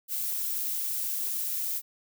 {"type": "noise", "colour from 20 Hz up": "violet", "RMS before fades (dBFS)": -31, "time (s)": [0.08, 1.82], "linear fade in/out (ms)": 50, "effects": []}